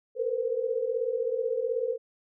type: tone cluster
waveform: sine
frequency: 452.3 / 468.3 / 511 Hz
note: A4 / A#4 / C5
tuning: +48 / +8 / -41 cents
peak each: -31 / -31 / -30 dBFS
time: 0.15-1.98 s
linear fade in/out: 50 ms
effects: none